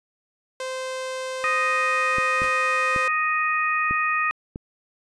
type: tone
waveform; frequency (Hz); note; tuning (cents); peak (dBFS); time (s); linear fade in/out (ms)
sawtooth; 519; C5; -14; -24; 0.6-3.08; 2
type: harmonic tone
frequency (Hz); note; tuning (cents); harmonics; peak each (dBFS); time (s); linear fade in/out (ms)
622.3; D#5; 0; 2 / 3 / 4; -23 / -25 / -26; 1.44-4.31; 0
type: clicks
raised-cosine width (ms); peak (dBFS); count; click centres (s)
3; -19; 5; 2.184 / 2.419 / 2.962 / 3.91 / 4.559
type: noise with exponential decay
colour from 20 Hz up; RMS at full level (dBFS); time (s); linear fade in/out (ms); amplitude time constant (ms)
pink; -32; 2.43-2.56; 0; 27
effects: resampled to 22050 Hz